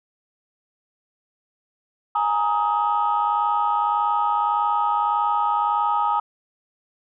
sine chord, Ab suspended second, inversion none, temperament equal with one note detuned, 830.6 / 932.3 / 1258.2 Hz, Ab5 / Bb5 / Eb6, 0 / 0 / +19 cents, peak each -22 dBFS, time 2.15-6.2 s, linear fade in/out 5 ms, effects tanh soft clip ceiling -11 dBFS

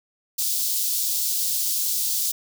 white high-pass noise, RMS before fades -24 dBFS, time 0.38-2.32 s, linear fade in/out 10 ms, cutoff 4000 Hz, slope 24 dB/octave, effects none

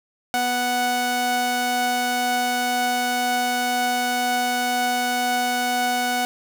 sawtooth tone pair together, 246 / 740 Hz, B3 / F#5, -7 / 0 cents, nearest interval octave + perfect fifth, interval 1907 cents, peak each -24 / -17 dBFS, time 0.34-6.25 s, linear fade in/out 0 ms, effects none

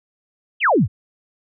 sine exponential sweep, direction down, 3304 to 77.6 Hz, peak -12 dBFS, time 0.6-0.88 s, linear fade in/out 50 ms, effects none

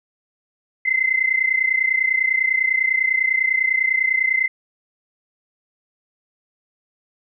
sine tone pair together, 2048 / 2078 Hz, C7 / C7, -38 / -12 cents, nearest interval unison, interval 26 cents, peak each -19 dBFS, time 0.85-4.48 s, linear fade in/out 10 ms, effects none

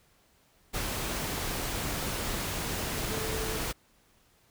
sine tone in noise, 440 Hz, A4, in tune, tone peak -37 dBFS, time 3.1-3.59 s, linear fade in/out 20 ms, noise pink, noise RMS -33 dBFS, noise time 0.73-3.73 s, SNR -7 dB, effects pink hiss -65 dBFS RMS until 4.5 s

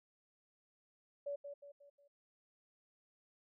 sine tone with echo, 570 Hz, C#5, 48 cents sharp, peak -38 dBFS, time 1.26-1.36 s, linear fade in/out 10 ms, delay 180 ms, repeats 4, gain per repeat -7 dB, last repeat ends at 2.08 s, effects none

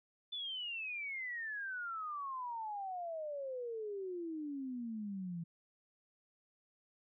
sine exponential sweep, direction down, 3520 to 164.4 Hz, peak -39 dBFS, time 0.32-5.44 s, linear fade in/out 10 ms, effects none

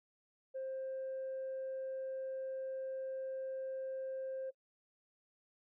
sine tone, 528 Hz, C5, 16 cents sharp, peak -37 dBFS, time 0.54-4.51 s, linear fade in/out 20 ms, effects noise-tail reverb RT60 0.1 s tail -22 dB re dry + tanh soft clip ceiling -36 dBFS

